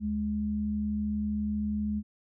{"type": "tone pair together", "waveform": "sine", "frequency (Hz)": [74.12, 210], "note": ["D2", "G#3"], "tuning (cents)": [17, 19], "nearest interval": "octave + tritone", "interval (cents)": 1802, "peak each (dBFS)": [-36, -28], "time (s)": [0, 2.03], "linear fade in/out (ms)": 50, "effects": []}